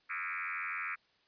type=tone with frequency modulation; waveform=sine; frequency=1823 Hz; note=A#6; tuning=39 cents flat; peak=-35 dBFS; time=0.09-0.96 s; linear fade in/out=20 ms; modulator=87.4 Hz; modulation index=6.9; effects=white hiss -70 dBFS RMS until 1.27 s + resampled to 11025 Hz